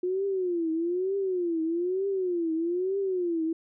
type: tone with vibrato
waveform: sine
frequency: 356.2 Hz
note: F4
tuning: 34 cents sharp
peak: -25 dBFS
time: 0.03-3.53 s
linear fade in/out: 5 ms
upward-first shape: triangle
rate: 1.1 Hz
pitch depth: 200 cents each way
effects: none